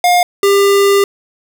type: tone pair in turn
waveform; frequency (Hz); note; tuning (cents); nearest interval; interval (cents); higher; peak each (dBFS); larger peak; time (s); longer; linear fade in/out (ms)
square; 711 / 399; F5 / G4; +31 / +31; minor seventh; 1000; first; -8; neither; 0.04-0.23 / 0.43-1.04; second; 2
effects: none